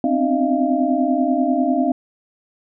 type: tone cluster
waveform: sine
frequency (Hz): 254.1 / 264.3 / 304.4 / 618 / 687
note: B3 / C4 / D#4 / D#5 / F5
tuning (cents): +49 / +18 / -38 / -12 / -29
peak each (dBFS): -24 / -19 / -22 / -26 / -21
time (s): 0.04-1.92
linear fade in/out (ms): 2
effects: none